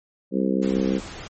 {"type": "harmonic tone", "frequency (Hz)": 65.41, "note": "C2", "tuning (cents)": 0, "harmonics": [3, 4, 5, 6, 7, 8], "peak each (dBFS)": [-23, -25, -27, -29, -30, -31], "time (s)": [0.31, 1.01], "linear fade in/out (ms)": 50}
{"type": "noise", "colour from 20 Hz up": "pink", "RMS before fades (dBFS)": -37, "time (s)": [0.62, 1.28], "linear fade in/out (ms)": 10}
{"effects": ["MP3 32 kbps"]}